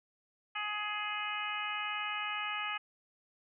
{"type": "harmonic tone", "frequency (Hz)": 419.1, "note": "G#4", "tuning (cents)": 16, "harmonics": [2, 3, 4, 5, 6, 7], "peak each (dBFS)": [-43, -39, -43, -42, -40, -42], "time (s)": [0.55, 2.78], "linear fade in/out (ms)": 10, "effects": []}